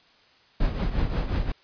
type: noise with tremolo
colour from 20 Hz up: brown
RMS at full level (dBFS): -22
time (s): 0.6-1.52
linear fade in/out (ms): 5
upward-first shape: triangle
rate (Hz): 5.6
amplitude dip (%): 70
effects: white hiss -58 dBFS RMS until 1.63 s + resampled to 11025 Hz